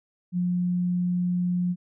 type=tone; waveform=sine; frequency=178.2 Hz; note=F3; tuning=35 cents sharp; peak=-22 dBFS; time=0.32-1.76 s; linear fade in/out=50 ms; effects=none